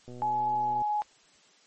click train, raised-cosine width 2 ms, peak -32 dBFS, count 92, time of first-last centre 0.08-0.82 s, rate 123 Hz
sine tone with pitch glide, 848 to 839.2 Hz, G#5 to G#5, +36 to +18 cents, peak -25 dBFS, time 0.22-1.02 s, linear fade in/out 0 ms, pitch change -18 cents, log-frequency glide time 0.46-0.88 s
effects white hiss -60 dBFS RMS until 1.66 s + MP3 32 kbps

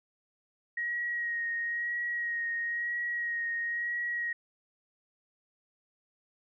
sine tone with vibrato, 1888 Hz, A#6, 22 cents sharp, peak -30 dBFS, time 0.77-4.33 s, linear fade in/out 5 ms, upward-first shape sine, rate 1 Hz, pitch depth 22 cents each way, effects none

